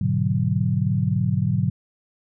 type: chord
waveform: sine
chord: G# half-diminished seventh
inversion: none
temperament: equal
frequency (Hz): 103.83 / 123.47 / 146.83 / 185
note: G#2 / B2 / D3 / F#3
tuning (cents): 0 / 0 / 0 / 0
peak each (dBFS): -24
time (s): 0.01-1.7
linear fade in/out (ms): 5
effects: none